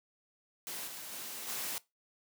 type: noise with level steps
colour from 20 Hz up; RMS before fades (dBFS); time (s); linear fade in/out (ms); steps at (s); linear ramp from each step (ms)
white; -41 / -45 / -43 / -38; 0.67-1.78; 0; 0.86 / 1.11 / 1.47; 20
effects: noise-tail reverb RT60 0.2 s tail -20 dB re dry + high-pass 150 Hz 12 dB/octave